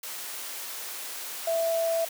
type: tone in noise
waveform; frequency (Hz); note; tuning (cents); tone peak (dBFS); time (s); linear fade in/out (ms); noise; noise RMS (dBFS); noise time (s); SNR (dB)
sine; 662; E5; +7; -23; 1.47-2.05; 5; white; -37; 0.03-2.09; +11
effects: high-pass 400 Hz 12 dB/octave